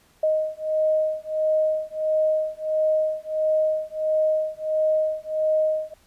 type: beating tone pair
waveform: sine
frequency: 622.3 / 623.8 Hz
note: D#5 / D#5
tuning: 0 / +4 cents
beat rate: 1.5 Hz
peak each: -23 dBFS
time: 0.23-5.94 s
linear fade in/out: 5 ms
effects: pink hiss -59 dBFS RMS until 6.06 s + resampled to 32000 Hz